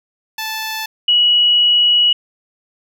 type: tone pair in turn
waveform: 10% pulse / sine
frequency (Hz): 876 / 2925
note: A5 / F#7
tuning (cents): -8 / -21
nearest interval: octave + major sixth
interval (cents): 2087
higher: second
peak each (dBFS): -13 / -9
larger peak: second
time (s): 0.38-0.86 / 1.08-2.13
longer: second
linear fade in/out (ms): 5
effects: none